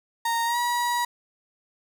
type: tone with pitch glide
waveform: 35% pulse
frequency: 927 to 963 Hz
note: A#5 to B5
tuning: -10 to -44 cents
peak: -21 dBFS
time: 0.25-1.05 s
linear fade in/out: 5 ms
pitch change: +66 cents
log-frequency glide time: 0.45-0.58 s
effects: none